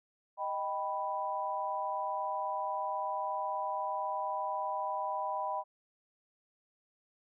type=chord; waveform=sine; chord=Eb augmented; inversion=none; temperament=equal; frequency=622.3 / 784 / 987.8 Hz; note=Eb5 / G5 / B5; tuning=0 / 0 / 0 cents; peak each=-39 / -37 / -35 dBFS; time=0.37-5.64 s; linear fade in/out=50 ms; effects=none